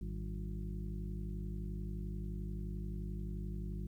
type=harmonic tone with a mistuned harmonic; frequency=51.5 Hz; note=G#1; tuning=14 cents flat; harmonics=1 / 2 / 3 / 4 / 6 / 7; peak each=-40 / -47 / -46 / -46 / -56 / -55 dBFS; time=0.01-3.87 s; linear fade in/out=5 ms; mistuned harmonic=4; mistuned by=-100 cents; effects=12-bit